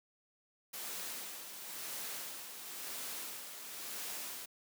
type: noise with tremolo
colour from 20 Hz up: white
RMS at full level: -42 dBFS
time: 0.73-4.46 s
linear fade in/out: 10 ms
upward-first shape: sine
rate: 0.97 Hz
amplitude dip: 50%
effects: high-pass 200 Hz 12 dB/octave